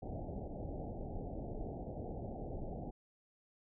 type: low-pass noise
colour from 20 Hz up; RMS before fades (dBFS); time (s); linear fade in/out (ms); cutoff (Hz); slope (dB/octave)
pink; -43; 0.02-2.91; 10; 800; 96
effects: none